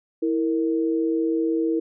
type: tone pair together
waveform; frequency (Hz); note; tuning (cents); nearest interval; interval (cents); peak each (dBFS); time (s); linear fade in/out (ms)
sine; 326.9 / 462.3; E4 / A#4; -14 / -14; tritone; 600; -21 / -25; 0.22-1.8; 10
effects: none